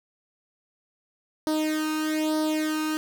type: tone with flanger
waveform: sawtooth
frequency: 310 Hz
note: D#4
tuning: 6 cents flat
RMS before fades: -26 dBFS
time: 1.47-2.97 s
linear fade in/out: 0 ms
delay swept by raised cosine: 0.2 to 0.76 ms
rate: 1.1 Hz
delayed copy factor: +0.85
effects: none